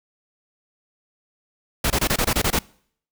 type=noise bursts; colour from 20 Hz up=pink; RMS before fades=-20 dBFS; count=9; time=1.84-2.59 s; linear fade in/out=5 ms; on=62 ms; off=24 ms; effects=noise-tail reverb RT60 0.6 s tail -24 dB re dry